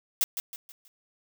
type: noise with echo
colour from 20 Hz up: blue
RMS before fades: -24 dBFS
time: 0.21-0.24 s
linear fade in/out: 0 ms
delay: 160 ms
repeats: 4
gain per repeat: -8 dB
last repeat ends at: 0.88 s
effects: none